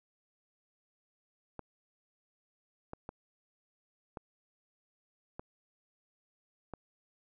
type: clicks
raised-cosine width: 1 ms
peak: -27 dBFS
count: 6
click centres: 1.593 / 2.934 / 3.091 / 4.172 / 5.395 / 6.737 s
effects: none